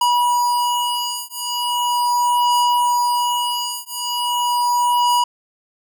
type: beating tone pair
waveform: square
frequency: 970 / 970.39 Hz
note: B5 / B5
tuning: -31 / -31 cents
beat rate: 0.39 Hz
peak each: -20 dBFS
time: 0.01-5.24 s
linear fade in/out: 5 ms
effects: none